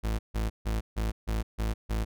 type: tone bursts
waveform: 40% pulse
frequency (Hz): 54.6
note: A1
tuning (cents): -13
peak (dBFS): -26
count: 7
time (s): 0.03-2.05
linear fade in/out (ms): 20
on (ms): 160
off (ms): 150
effects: none

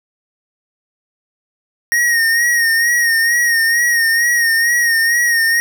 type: tone with vibrato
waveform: square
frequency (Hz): 1864.7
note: A#6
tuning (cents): 0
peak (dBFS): -12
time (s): 1.92-5.6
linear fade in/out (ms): 0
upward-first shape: sine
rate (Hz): 2.2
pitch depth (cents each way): 47
effects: none

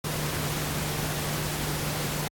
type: tone in noise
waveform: sine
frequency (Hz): 150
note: D3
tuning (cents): +37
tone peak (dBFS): -32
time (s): 0.04-2.28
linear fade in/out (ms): 5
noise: pink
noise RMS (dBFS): -31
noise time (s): 0.04-2.28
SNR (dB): -4
effects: high-pass 60 Hz 12 dB/octave + AAC 64 kbps

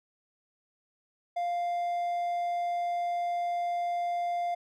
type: tone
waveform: triangle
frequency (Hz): 698.5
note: F5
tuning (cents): 0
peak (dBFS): -26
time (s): 1.36-4.55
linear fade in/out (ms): 10
effects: none

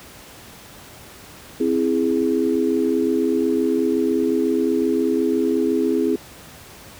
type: chord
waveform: sine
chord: C augmented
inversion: none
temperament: equal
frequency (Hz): 261.6 / 329.6 / 415.3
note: C4 / E4 / G#4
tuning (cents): 0 / 0 / 0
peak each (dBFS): -21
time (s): 1.6-6.16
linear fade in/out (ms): 5
effects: pink hiss -42 dBFS RMS until 6.99 s + high-pass 60 Hz 12 dB/octave

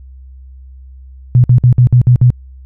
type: tone bursts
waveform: sine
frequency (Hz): 123.47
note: B2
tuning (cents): 0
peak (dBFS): -3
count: 7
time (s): 1.35-2.303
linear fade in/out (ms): 0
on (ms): 89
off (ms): 55
effects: added 65 Hz sine -32 dBFS peak until 2.65 s

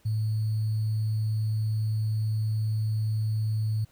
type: tone with sample-and-hold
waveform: sine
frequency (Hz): 108.8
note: A2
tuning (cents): -19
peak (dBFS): -24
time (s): 0.05-3.85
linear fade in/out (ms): 10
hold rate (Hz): 4410
effects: pink hiss -63 dBFS RMS until 3.91 s

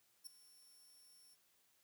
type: tone with ADSR envelope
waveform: 10% pulse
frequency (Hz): 5440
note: F8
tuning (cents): -46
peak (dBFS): -40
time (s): 0.24-1.36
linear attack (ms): 27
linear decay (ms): 5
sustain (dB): -18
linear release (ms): 30
effects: white hiss -75 dBFS RMS until 1.83 s + high-pass 80 Hz 12 dB/octave

